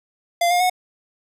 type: tone with pitch steps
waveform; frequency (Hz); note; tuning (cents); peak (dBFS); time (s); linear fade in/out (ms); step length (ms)
square; 691 / 710 / 731; F5 / F5 / F#5; -19 / +28 / -21; -16; 0.41-0.698; 5; 96
effects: resampled to 32000 Hz